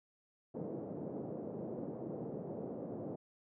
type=band-pass noise; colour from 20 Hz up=white; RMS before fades=-43 dBFS; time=0.54-3.16 s; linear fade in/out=10 ms; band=130 to 520 Hz; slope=24 dB/octave; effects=none